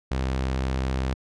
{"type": "tone", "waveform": "sawtooth", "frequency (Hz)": 65.41, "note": "C2", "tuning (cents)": 0, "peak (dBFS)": -20, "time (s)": [0.11, 1.14], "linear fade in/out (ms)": 5, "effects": ["low-pass 6000 Hz 12 dB/octave"]}